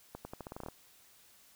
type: accelerating click train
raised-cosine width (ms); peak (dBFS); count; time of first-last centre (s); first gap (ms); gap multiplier
1; -28; 11; 0.15-0.685; 100; 0.85
effects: white hiss -62 dBFS RMS until 1.55 s